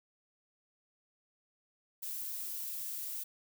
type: noise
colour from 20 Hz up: violet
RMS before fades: -40 dBFS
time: 2.02-3.24 s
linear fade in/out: 10 ms
effects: none